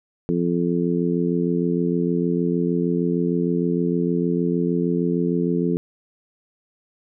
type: harmonic tone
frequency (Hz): 86.5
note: F2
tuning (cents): -16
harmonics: 2 / 3 / 4 / 5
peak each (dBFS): -22 / -24 / -25 / -26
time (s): 0.29-5.77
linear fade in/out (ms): 0
effects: none